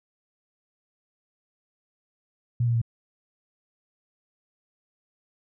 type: tone with pitch steps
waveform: sine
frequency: 120 / 117.87 / 115.78 Hz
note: B2 / A#2 / A#2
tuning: -49 / +20 / -11 cents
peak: -20 dBFS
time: 2.6-2.816 s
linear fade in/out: 5 ms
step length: 72 ms
effects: none